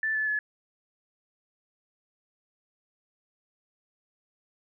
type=tone with pitch steps; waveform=sine; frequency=1760 / 1734.8 / 1709.9 Hz; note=A6 / A6 / A6; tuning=0 / -25 / -50 cents; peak=-25 dBFS; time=0.03-0.39 s; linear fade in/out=2 ms; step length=120 ms; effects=none